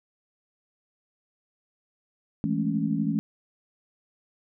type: chord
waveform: sine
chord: A major seventh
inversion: second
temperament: equal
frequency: 164.81 / 207.7 / 220 / 277.2 Hz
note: E3 / G#3 / A3 / C#4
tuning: 0 / 0 / 0 / 0 cents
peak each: -29 dBFS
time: 2.44-3.19 s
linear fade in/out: 0 ms
effects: none